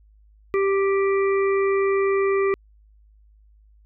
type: harmonic tone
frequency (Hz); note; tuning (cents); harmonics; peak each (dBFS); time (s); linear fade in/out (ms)
392; G4; 0; 1 / 3 / 5 / 6; -18 / -28 / -32 / -34; 0.54-2.54; 0
effects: added 52 Hz sine -51 dBFS peak until 3.85 s